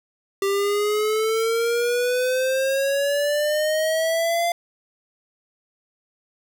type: exponential sweep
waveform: square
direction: up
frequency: 392 to 693 Hz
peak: -20 dBFS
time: 0.42-4.52 s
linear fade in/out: 2 ms
effects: none